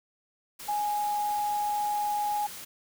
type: tone in noise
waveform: sine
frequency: 830.6 Hz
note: G#5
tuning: in tune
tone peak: -26 dBFS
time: 0.68-2.47 s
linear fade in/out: 10 ms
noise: white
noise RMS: -42 dBFS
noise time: 0.59-2.65 s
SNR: +13 dB
effects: none